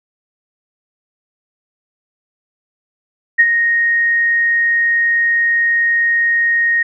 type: tone with ADSR envelope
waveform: sine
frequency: 1864.7 Hz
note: A#6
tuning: in tune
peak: -4 dBFS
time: 3.38-6.83 s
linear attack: 20 ms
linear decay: 47 ms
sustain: -7 dB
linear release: 7 ms
effects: none